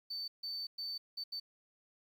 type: tone bursts at uneven times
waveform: sine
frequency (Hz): 4543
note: C#8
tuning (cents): +42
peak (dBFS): -36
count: 5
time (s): 0.1-0.28 / 0.43-0.67 / 0.78-0.98 / 1.17-1.24 / 1.32-1.4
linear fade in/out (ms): 10
effects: tanh soft clip ceiling -36 dBFS + 11-bit